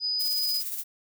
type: tone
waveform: sine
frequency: 4978 Hz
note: D#8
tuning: in tune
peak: -25 dBFS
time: 0-0.63 s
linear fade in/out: 50 ms
type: noise with tremolo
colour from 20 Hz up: violet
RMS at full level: -31 dBFS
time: 0.19-0.84 s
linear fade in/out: 20 ms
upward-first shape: sine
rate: 17 Hz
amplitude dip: 50%
effects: none